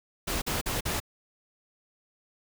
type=noise bursts; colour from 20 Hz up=pink; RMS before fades=-30 dBFS; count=4; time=0.27-1.002 s; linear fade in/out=10 ms; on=150 ms; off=44 ms; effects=none